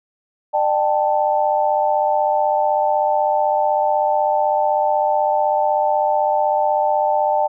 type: chord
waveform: sine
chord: D suspended fourth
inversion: none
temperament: equal with one note detuned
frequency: 601.1 / 784 / 880 Hz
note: D5 / G5 / A5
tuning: +40 / 0 / 0 cents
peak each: -19 dBFS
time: 0.53-7.48 s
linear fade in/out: 20 ms
effects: none